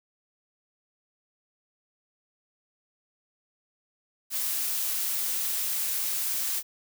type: noise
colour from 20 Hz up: blue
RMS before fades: -29 dBFS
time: 4.3-6.63 s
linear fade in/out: 50 ms
effects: none